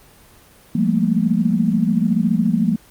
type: tone cluster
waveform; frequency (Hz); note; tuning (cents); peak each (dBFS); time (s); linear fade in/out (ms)
sine; 172.5 / 199.3 / 220.5 / 234.4; F3 / G3 / A3 / A#3; -21 / +29 / +4 / +10; -20; 0.75-2.76; 5
effects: pink hiss -48 dBFS RMS until 2.9 s + Opus 24 kbps